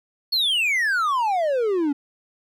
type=exponential sweep; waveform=triangle; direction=down; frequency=4432 to 274.7 Hz; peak=-17 dBFS; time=0.32-1.93 s; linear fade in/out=10 ms; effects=none